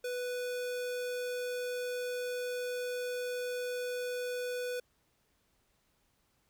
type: tone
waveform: square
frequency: 494.6 Hz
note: B4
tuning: 3 cents sharp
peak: -35 dBFS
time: 0.04-4.8 s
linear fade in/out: 5 ms
effects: pink hiss -74 dBFS RMS until 6.49 s